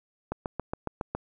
click train, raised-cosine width 1 ms, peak -16 dBFS, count 7, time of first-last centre 0.32-1.15 s, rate 7.23 Hz, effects none

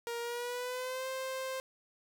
sawtooth tone with pitch glide, 470 to 524.5 Hz, A#4 to C5, +14 to +4 cents, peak -32 dBFS, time 0.07-1.6 s, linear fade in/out 0 ms, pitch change +190 cents, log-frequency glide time 0.2-1.08 s, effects none

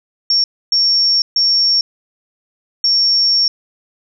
sine tone bursts at uneven times, 5490 Hz, F8, 31 cents flat, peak -10 dBFS, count 4, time 0.3-0.44 / 0.72-1.22 / 1.36-1.81 / 2.84-3.48 s, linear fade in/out 2 ms, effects none

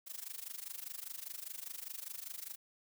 blue noise with amplitude modulation, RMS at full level -42 dBFS, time 0.06-2.56 s, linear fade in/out 20 ms, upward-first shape sine, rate 25 Hz, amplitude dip 90%, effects none

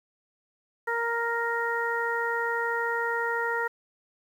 harmonic tone, 466.2 Hz, A#4, in tune, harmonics 1 / 2 / 3 / 4, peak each -31 / -31 / -31 / -31 dBFS, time 0.87-3.68 s, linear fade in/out 10 ms, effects 9-bit

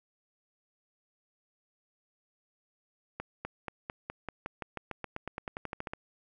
accelerating click train, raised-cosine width 0.5 ms, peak -21 dBFS, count 21, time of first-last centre 3.2-5.935 s, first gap 250 ms, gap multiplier 0.93, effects none

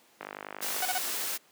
click train, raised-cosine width 0.5 ms, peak -22 dBFS, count 32, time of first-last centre 0.21-0.824 s, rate 50.5 Hz
white noise, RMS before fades -33 dBFS, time 0.61-1.38 s, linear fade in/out 20 ms
sawtooth tone bursts, 743 Hz, F#5, 7 cents sharp, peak -24 dBFS, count 3, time 0.82-0.982 s, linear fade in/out 5 ms, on 34 ms, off 30 ms
effects pink hiss -61 dBFS RMS until 1.51 s + high-pass 300 Hz 12 dB/octave

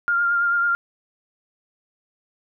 sine tone with vibrato, 1400 Hz, F6, 4 cents sharp, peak -17 dBFS, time 0.08-0.75 s, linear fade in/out 0 ms, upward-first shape triangle, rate 9.1 Hz, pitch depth 26 cents each way, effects none

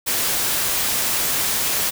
white noise, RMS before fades -21 dBFS, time 0.06-1.91 s, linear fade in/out 20 ms, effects none

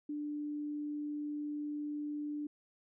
sine tone, 295.7 Hz, D4, 12 cents sharp, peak -36 dBFS, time 0.09-2.47 s, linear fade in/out 5 ms, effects none

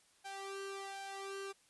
sawtooth tone with flanger, 392 Hz, G4, in tune, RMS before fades -45 dBFS, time 0.24-1.53 s, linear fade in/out 20 ms, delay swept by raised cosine 1.3 to 1.87 ms, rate 1.3 Hz, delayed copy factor +0.85, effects white hiss -69 dBFS RMS until 1.69 s + resampled to 24000 Hz

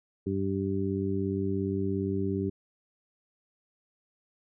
harmonic tone, 97.2 Hz, G2, 14 cents flat, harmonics 1 / 2 / 3 / 4, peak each -33 / -32 / -33 / -32 dBFS, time 0.26-2.5 s, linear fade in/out 10 ms, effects none

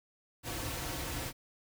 pink noise with comb filter, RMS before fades -38 dBFS, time 0.43-1.33 s, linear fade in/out 50 ms, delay 4.9 ms, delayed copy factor -0.6, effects none

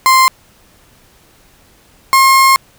35% pulse tone pair in turn, 1046.5 / 1071 Hz, C6 / C6, 0 / +40 cents, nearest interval unison, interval 40 cents, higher second, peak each -4 dBFS, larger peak neither, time 0.06-0.28 / 2.13-2.56 s, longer second, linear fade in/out 0 ms, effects pink hiss -48 dBFS RMS until 2.78 s

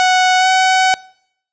sawtooth tone with pitch glide, 740 to 751.6 Hz, F#5 to F#5, 0 to +27 cents, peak -6 dBFS, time 0-0.94 s, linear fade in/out 0 ms, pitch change +27 cents, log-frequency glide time 0.38-0.47 s, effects noise-tail reverb RT60 0.7 s tail -24 dB re dry + resampled to 16000 Hz

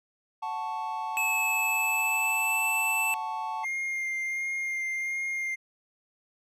triangle chord, F# minor, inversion none, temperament equal, 740 / 880 / 1108.7 Hz, F#5 / A5 / C#6, 0 / 0 / 0 cents, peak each -36 / -30 / -36 dBFS, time 0.42-3.65 s, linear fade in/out 10 ms
square tone with pitch glide, 2600 to 2649 Hz, E7 to E7, -24 to +8 cents, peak -26 dBFS, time 1.17-3.14 s, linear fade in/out 0 ms, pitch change +32 cents, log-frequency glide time 1.43-2.62 s
triangle tone with vibrato, 2116 Hz, C7, 19 cents sharp, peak -27 dBFS, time 3.63-5.56 s, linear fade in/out 20 ms, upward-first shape sine, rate 1.4 Hz, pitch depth 13 cents each way
effects none

